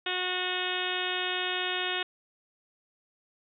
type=harmonic tone; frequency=364.9 Hz; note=F#4; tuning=24 cents flat; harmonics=1 / 2 / 3 / 4 / 5 / 6 / 7 / 8 / 9 / 10; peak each=-37 / -38 / -41 / -37 / -37 / -41 / -37 / -36 / -38 / -37 dBFS; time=0.06-2.03 s; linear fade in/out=5 ms; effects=none